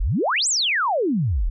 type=exponential two-way sweep; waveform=sine; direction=up then down; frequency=32.7 to 8372 to 32.7 Hz; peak=-18 dBFS; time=0-1.5 s; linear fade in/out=10 ms; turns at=0.48 s; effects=none